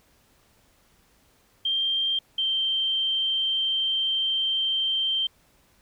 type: tone pair in turn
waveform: sine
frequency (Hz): 3172 / 3137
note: G7 / G7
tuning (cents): +20 / +1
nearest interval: unison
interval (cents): 19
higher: first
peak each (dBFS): -22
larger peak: neither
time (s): 1.65-2.19 / 2.38-5.27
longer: second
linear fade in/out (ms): 5
effects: pink hiss -62 dBFS RMS until 5.81 s